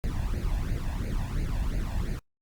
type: noise with flanger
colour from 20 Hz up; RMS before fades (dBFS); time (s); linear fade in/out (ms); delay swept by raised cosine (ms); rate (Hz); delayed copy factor
brown; -29; 0.04-2.19; 0; 0.44 to 1.19; 2.9; +0.75
effects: noise-tail reverb RT60 0.1 s tail -24 dB re dry + Opus 48 kbps